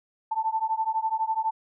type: beating tone pair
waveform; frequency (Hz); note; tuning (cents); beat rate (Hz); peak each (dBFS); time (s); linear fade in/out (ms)
sine; 880 / 892; A5 / A5; 0 / +23; 12; -27; 0.31-1.51; 10
effects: none